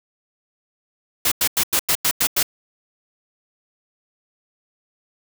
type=noise bursts; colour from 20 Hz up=white; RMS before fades=-18 dBFS; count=8; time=1.25-2.43 s; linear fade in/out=5 ms; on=67 ms; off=92 ms; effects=none